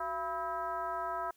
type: tone with frequency modulation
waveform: sine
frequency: 987 Hz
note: B5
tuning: 1 cent flat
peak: -33 dBFS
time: 0-1.31 s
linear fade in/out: 5 ms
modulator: 308 Hz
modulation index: 1.4
effects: white hiss -69 dBFS RMS until 1.36 s